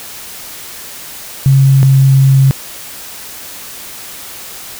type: tone pair in turn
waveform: sine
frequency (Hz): 135.5 / 134.81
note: C#3 / C#3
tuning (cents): -39 / -48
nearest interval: unison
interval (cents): 9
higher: first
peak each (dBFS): -4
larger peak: neither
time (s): 1.46-1.83 / 1.83-2.51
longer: second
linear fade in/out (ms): 0
effects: white hiss -29 dBFS RMS until 4.79 s